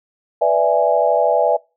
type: chord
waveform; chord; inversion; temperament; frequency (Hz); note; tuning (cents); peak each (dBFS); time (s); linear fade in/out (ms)
sine; E dominant seventh; second; equal; 493.9 / 587.3 / 659.3 / 830.6; B4 / D5 / E5 / G#5; 0 / 0 / 0 / 0; -19 / -17 / -16 / -19; 0.41-1.57; 10
effects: noise-tail reverb RT60 0.3 s tail -25 dB re dry